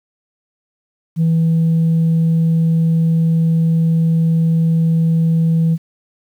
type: tone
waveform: sine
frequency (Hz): 163.7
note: E3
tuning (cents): -12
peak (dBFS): -9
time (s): 1.16-5.78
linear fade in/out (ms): 50
effects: tanh soft clip ceiling -9 dBFS + 8-bit